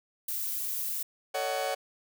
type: noise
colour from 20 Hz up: violet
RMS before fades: -33 dBFS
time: 0.28-1.03 s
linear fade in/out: 5 ms
type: chord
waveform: 40% pulse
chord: D# half-diminished seventh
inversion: second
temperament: just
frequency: 448 / 560 / 622.3 / 746.7 Hz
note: A4 / C#5 / D#5 / F#5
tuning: +31 / +18 / 0 / +16 cents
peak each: -38 / -32 / -38 / -32 dBFS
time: 1.34-1.75 s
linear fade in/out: 10 ms
effects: none